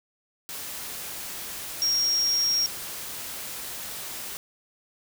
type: tone in noise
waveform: sine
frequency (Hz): 5588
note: F8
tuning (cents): 0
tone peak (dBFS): -21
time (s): 1.82-2.66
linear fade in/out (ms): 0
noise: white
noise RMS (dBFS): -36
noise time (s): 0.49-4.37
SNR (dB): +12
effects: none